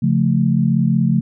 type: chord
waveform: sine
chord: Db augmented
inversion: none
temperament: equal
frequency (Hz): 138.59 / 174.61 / 220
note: Db3 / F3 / A3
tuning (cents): 0 / 0 / 0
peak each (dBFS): -17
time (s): 0.02-1.21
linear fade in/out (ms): 10
effects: none